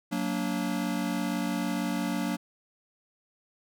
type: chord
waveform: square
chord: Gb augmented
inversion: none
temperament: just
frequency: 185 / 231.2 / 289.1 Hz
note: Gb3 / Bb3 / D4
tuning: 0 / -14 / -27 cents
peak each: -33 dBFS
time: 0.11-2.37 s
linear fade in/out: 20 ms
effects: none